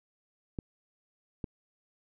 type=clicks; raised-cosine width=3 ms; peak=-22 dBFS; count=2; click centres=0.588 / 1.442 s; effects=none